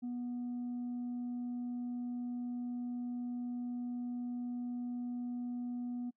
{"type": "tone with tanh clipping", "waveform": "sine", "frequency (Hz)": 244, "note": "B3", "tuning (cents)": -21, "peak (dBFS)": -37, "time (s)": [0.02, 6.11], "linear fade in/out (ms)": 20, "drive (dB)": 1, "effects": ["noise-tail reverb RT60 0.1 s tail -25 dB re dry"]}